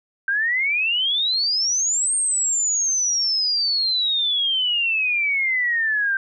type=exponential two-way sweep; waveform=sine; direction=up then down; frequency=1560 to 8680 to 1560 Hz; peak=-18 dBFS; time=0.28-6.17 s; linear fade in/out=2 ms; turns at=2.15 s; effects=none